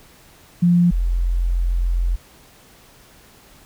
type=tone pair in turn; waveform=sine; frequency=174.61 / 43.55 Hz; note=F3 / F1; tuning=0 / -4 cents; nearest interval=2 octaves; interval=2404 cents; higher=first; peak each=-11 / -16 dBFS; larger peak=first; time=0.62-0.91 / 0.91-2.16 s; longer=second; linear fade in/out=10 ms; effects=pink hiss -49 dBFS RMS until 3.65 s